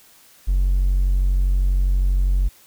triangle tone, 46.25 Hz, F#1, in tune, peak -12 dBFS, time 0.47-2.49 s, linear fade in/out 20 ms, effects tanh soft clip ceiling -10 dBFS + white hiss -51 dBFS RMS until 2.66 s

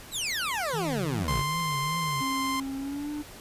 20% pulse exponential sweep, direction down, 4186 to 43.65 Hz, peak -23 dBFS, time 0.11-1.44 s, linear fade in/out 50 ms
triangle tone with vibrato, 152.7 Hz, D#3, 32 cents flat, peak -30 dBFS, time 0.73-2.22 s, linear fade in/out 10 ms, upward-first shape triangle, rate 2.6 Hz, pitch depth 180 cents each way
sawtooth tone, 1046.5 Hz, C6, in tune, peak -24 dBFS, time 1.28-2.6 s, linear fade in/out 2 ms
triangle tone with pitch glide, 270.6 to 296.8 Hz, C#4 to D4, -42 to +18 cents, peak -29 dBFS, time 2.2-3.23 s, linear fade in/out 20 ms, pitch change +160 cents, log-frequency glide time 2.78-3.11 s
effects pink hiss -46 dBFS RMS until 3.4 s + resampled to 32000 Hz

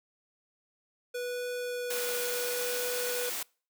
square tone with vibrato, 490 Hz, B4, 14 cents flat, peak -33 dBFS, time 1.14-3.3 s, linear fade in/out 10 ms, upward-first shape triangle, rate 0.7 Hz, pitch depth 9 cents each way
white noise, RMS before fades -35 dBFS, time 1.9-3.43 s, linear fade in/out 5 ms
effects noise-tail reverb RT60 0.4 s tail -26 dB re dry + high-pass 300 Hz 12 dB/octave

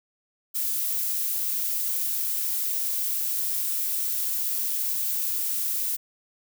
violet noise, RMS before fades -27 dBFS, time 0.54-5.97 s, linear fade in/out 20 ms, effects none

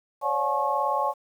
sine tone cluster, 540 / 578 / 721 / 855 / 1090 Hz, C#5 / D5 / F#5 / A5 / C#6, -45 / -28 / -45 / -50 / -29 cents, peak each -32 / -30 / -33 / -26 / -27 dBFS, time 0.21-1.14 s, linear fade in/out 50 ms, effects 9-bit

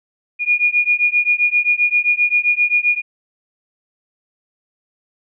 sine beating tone pair, 2435 / 2442.6 Hz, D#7 / D#7, -38 / -33 cents, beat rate 7.6 Hz, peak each -16 dBFS, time 0.39-3.02 s, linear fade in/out 50 ms, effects none

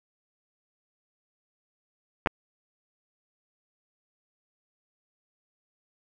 clicks, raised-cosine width 0.5 ms, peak -9 dBFS, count 2, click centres 2.261 / 2.272 s, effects none

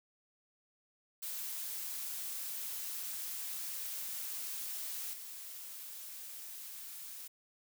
blue noise with level steps, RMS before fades -41 / -47 dBFS, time 1.22-7.28 s, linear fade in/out 10 ms, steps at 5.13 s, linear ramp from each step 5 ms, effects none

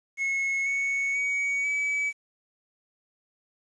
triangle tone with pitch steps, 2182 / 2216 / 2251 / 2287 Hz, C#7 / C#7 / C#7 / D7, -28 / -1 / +26 / -47 cents, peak -23 dBFS, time 0.17-2.13 s, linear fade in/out 50 ms, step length 490 ms, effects resampled to 22050 Hz + 9-bit

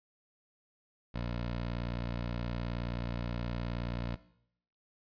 15% pulse tone, 59 Hz, A#1, 22 cents sharp, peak -28 dBFS, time 1.14-4.16 s, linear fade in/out 10 ms, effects noise-tail reverb RT60 0.7 s tail -17 dB re dry + resampled to 11025 Hz

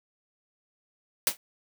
white noise with exponential decay, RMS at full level -19 dBFS, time 1.27-1.37 s, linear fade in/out 1 ms, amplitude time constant 21 ms, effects high-pass 150 Hz 12 dB/octave

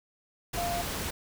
sine tone in noise, 694 Hz, F5, 11 cents flat, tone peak -30 dBFS, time 0.57-0.82 s, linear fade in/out 10 ms, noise pink, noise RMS -34 dBFS, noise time 0.53-1.11 s, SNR +1 dB, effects none

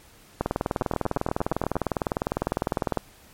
two click trains, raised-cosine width 1 ms, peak -11 / -9 dBFS, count 9 / 52, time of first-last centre 0.82-1.756 / 0.41-2.973 s, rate 8.55 / 19.9 Hz, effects pink hiss -53 dBFS RMS until 3.33 s + MP3 64 kbps

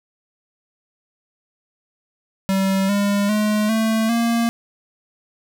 square tone with pitch steps, 192.9 / 202.1 / 211.8 / 222 / 232.6 Hz, G3 / G#3 / G#3 / A3 / A#3, -28 / -47 / +34 / +16 / -4 cents, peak -17 dBFS, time 2.49-4.49 s, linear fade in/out 0 ms, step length 400 ms, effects none

